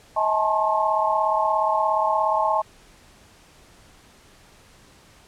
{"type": "tone cluster", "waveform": "sine", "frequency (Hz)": [637, 847, 884, 1073], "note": ["D#5", "G#5", "A5", "C6"], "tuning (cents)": [41, 34, 8, 43], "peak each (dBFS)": -24, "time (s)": [0.16, 2.62], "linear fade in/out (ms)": 10, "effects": ["pink hiss -52 dBFS RMS until 5.27 s", "low-pass 10000 Hz 12 dB/octave"]}